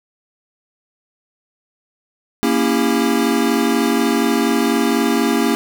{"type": "chord", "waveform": "square", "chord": "A# diminished seventh", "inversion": "none", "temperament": "equal with one note detuned", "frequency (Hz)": [233.1, 277.2, 329.6, 402.3], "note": ["A#3", "C#4", "E4", "G4"], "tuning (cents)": [0, 0, 0, 45], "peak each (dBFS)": [-19, -20, -22, -22], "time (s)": [2.43, 5.55], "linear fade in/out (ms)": 0, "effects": []}